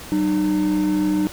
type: tone pair together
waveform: triangle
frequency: 190.6 / 303.8 Hz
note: G3 / D#4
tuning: -48 / -41 cents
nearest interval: minor sixth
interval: 807 cents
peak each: -21 / -16 dBFS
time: 0.12-1.27 s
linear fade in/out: 0 ms
effects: pink hiss -37 dBFS RMS until 1.32 s